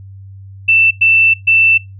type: tone bursts at uneven times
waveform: sine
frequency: 2666 Hz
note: E7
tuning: 19 cents sharp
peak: -6 dBFS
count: 3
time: 0.68-0.91 / 1.01-1.34 / 1.47-1.78 s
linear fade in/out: 10 ms
effects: noise-tail reverb RT60 0.2 s tail -23 dB re dry + added 97 Hz sine -31 dBFS peak until 1.99 s